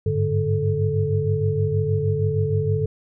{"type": "tone cluster", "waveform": "sine", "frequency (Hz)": [97.8, 104.2, 146.3, 436.6], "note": ["G2", "G#2", "D3", "A4"], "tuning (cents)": [-4, 6, -6, -13], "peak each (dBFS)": -24, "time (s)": [0.06, 2.86], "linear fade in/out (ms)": 5, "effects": []}